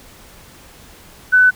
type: tone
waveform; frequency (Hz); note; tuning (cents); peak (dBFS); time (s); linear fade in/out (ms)
sine; 1500; F#6; +23; -7; 1.32-1.51; 20
effects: pink hiss -43 dBFS RMS until 1.55 s